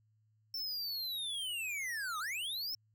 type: linear two-way sweep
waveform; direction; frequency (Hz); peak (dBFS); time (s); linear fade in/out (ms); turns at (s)
square; down then up; 5400 to 1192 to 5400; -37; 0.54-2.75; 2; 2.19
effects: added 108 Hz sine -69 dBFS peak until 2.94 s